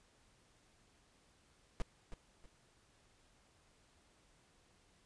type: noise with echo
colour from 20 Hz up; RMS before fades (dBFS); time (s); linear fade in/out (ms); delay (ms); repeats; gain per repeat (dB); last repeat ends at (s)
brown; -35; 1.8-1.82; 0; 320; 2; -10; 2.46
effects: pink hiss -70 dBFS RMS until 5.05 s + resampled to 22050 Hz